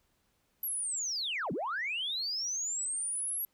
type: linear two-way sweep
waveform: sine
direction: down then up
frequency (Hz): 11940 to 137 to 11600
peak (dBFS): -31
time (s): 0.63-3.45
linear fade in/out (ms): 2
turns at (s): 1.52
effects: tanh soft clip ceiling -27 dBFS + pink hiss -74 dBFS RMS until 3.53 s